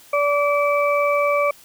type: harmonic tone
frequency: 578 Hz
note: D5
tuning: 28 cents flat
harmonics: 1 / 2 / 4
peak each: -18 / -21 / -24 dBFS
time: 0.13-1.51 s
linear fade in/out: 5 ms
effects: white hiss -48 dBFS RMS until 1.64 s